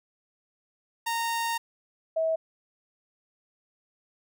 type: tone pair in turn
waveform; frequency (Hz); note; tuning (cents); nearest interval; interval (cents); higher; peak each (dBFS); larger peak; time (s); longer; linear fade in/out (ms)
sawtooth / sine; 924 / 645.7; A#5 / E5; -16 / -36; tritone; 620; first; -23; neither; 1.06-1.58 / 2.16-2.36; first; 10
effects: none